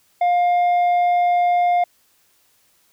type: tone with tanh clipping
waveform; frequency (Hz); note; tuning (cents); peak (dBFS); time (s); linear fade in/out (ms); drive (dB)
sine; 707; F5; +21; -15; 0.21-1.84; 5; 5
effects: white hiss -60 dBFS RMS until 2.92 s